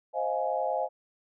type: chord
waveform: sine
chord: F minor seventh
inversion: second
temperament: just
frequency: 523.8 / 628.6 / 698.5 / 838.1 Hz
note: C5 / Eb5 / F5 / Ab5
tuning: +2 / +18 / 0 / +16 cents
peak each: -32 dBFS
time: 0.13-0.89 s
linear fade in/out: 50 ms
effects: none